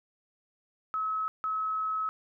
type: tone bursts at uneven times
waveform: sine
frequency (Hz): 1287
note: E6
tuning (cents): -42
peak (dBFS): -28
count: 2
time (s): 0.94-1.28 / 1.44-2.09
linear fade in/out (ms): 0
effects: none